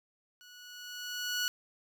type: tone with level ramp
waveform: 15% pulse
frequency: 1467 Hz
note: F#6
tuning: 15 cents flat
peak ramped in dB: -47 to -22 dBFS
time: 0.41-1.48 s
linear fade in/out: 0 ms
effects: none